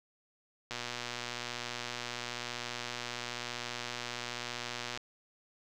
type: click train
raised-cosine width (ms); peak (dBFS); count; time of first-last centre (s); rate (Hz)
0.2; -20; 517; 0.71-4.974; 121
effects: none